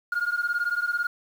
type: beating tone pair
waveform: sine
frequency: 1414 / 1432 Hz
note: F6 / F6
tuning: +21 / +43 cents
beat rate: 18 Hz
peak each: -25 dBFS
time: 0.12-1.07 s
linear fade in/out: 5 ms
effects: tanh soft clip ceiling -20 dBFS + 8-bit